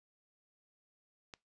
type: click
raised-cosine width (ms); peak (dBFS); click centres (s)
0.2; -29; 1.338
effects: noise-tail reverb RT60 0.2 s tail -22 dB re dry + resampled to 22050 Hz